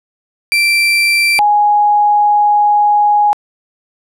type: tone pair in turn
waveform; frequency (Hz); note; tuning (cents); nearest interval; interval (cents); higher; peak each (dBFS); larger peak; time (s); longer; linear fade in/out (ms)
35% pulse / sine; 2349 / 830.5; D7 / G#5; 0 / 0; octave + tritone; 1800; first; -7; neither; 0.52-1.39 / 1.39-3.33; second; 0
effects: low-pass 11000 Hz 12 dB/octave